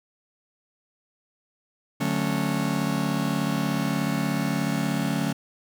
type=chord; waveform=45% pulse; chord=D major seventh; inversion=none; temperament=just; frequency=146.83 / 183.54 / 220.2 / 275.3 Hz; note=D3 / F#3 / A3 / C#4; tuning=0 / -14 / +2 / -12 cents; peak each=-29 dBFS; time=2-5.33 s; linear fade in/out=10 ms; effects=none